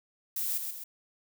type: noise with echo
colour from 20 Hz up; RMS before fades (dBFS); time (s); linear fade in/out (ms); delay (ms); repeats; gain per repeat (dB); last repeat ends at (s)
violet; -32; 0.36-0.58; 5; 130; 2; -5; 0.84
effects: none